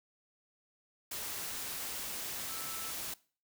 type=tone in noise; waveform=sine; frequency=1318.5 Hz; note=E6; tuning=in tune; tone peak=-48 dBFS; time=2.49-2.91 s; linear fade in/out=5 ms; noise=white; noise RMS=-40 dBFS; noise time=1.11-3.14 s; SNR=-11 dB; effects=noise-tail reverb RT60 0.4 s tail -21 dB re dry